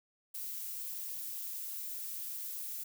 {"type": "noise", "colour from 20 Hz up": "violet", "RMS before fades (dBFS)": -41, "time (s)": [0.34, 2.84], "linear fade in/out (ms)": 10, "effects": []}